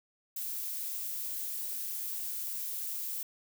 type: noise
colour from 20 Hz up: violet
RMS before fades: -37 dBFS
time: 0.36-3.23 s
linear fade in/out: 5 ms
effects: none